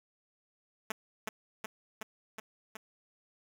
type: tone with echo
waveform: 5% pulse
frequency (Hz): 218.4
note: A3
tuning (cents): -13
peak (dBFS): -21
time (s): 0.9-0.92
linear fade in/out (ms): 5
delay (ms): 370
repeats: 5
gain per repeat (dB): -2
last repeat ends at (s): 2.77
effects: none